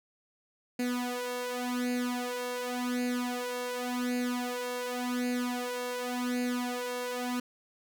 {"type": "tone with flanger", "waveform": "sawtooth", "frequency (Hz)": 246.9, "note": "B3", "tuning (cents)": 0, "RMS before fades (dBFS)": -33, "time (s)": [0.79, 7.4], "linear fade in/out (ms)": 5, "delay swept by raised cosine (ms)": [0.44, 2.24], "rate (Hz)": 0.89, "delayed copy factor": 0.85, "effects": []}